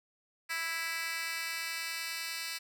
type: tone with high-pass filter sweep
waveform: 10% pulse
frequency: 329.6 Hz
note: E4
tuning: in tune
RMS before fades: -37 dBFS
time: 0.49-2.59 s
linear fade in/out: 20 ms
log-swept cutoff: 2000 to 3000 Hz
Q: 1.7
effects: none